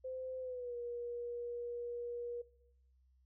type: tone with pitch glide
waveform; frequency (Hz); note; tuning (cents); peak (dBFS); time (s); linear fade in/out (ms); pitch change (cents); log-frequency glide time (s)
sine; 516 to 478.7; C5 to A#4; -24 to +46; -40; 0.04-2.42; 10; -130; 0.4-0.76
effects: noise-tail reverb RT60 0.8 s tail -20 dB re dry + added 64 Hz sine -67 dBFS peak until 3.25 s